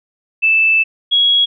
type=tone pair in turn; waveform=sine; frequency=2637 / 3322 Hz; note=E7 / G#7; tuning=0 / 0 cents; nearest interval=major third; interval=400 cents; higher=second; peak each=-9 dBFS; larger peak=neither; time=0.42-0.84 / 1.11-1.46 s; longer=first; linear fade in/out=20 ms; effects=none